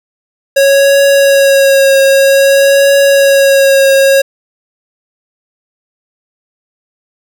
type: tone with vibrato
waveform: square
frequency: 550 Hz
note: C#5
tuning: 14 cents flat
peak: -5 dBFS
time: 0.56-4.22 s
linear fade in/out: 10 ms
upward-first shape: triangle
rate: 0.52 Hz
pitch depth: 23 cents each way
effects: none